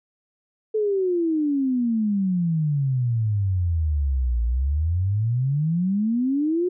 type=exponential two-way sweep; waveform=sine; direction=down then up; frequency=440 to 56.8 to 368.6 Hz; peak=-19 dBFS; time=0.74-6.69 s; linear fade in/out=10 ms; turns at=4.43 s; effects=none

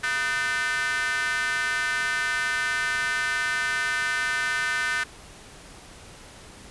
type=tone with high-pass filter; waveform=square; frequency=137.8 Hz; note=C#3; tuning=10 cents flat; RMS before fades=-26 dBFS; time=0.03-5.04 s; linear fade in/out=10 ms; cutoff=1600 Hz; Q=4.9; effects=pink hiss -46 dBFS RMS until 6.7 s + resampled to 24000 Hz

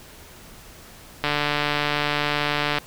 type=click train; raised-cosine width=0.3 ms; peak=-6 dBFS; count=228; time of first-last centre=1.24-2.784 s; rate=147 Hz; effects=pink hiss -45 dBFS RMS until 2.86 s

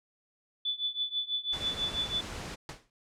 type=tone with tremolo; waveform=sine; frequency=3477 Hz; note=A7; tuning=21 cents flat; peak=-26 dBFS; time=0.65-2.21 s; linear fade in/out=5 ms; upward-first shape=triangle; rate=6.1 Hz; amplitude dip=95%
type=noise; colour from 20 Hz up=pink; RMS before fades=-40 dBFS; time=1.52-2.56 s; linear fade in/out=20 ms
type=noise with exponential decay; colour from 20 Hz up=pink; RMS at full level=-38 dBFS; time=2.69-2.9 s; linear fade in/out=1 ms; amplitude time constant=45 ms
effects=low-pass 7000 Hz 12 dB/octave

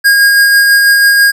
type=tone with tremolo; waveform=square; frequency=1628 Hz; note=G#6; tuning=35 cents flat; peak=-4 dBFS; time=0.04-1.32 s; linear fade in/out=20 ms; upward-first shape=sine; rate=6.1 Hz; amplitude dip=25%; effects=none

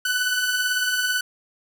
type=beating tone pair; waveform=sawtooth; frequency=1480 / 1498 Hz; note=F#6 / F#6; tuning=0 / +21 cents; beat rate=18 Hz; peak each=-25 / -18 dBFS; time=0.05-1.21 s; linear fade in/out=5 ms; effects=none

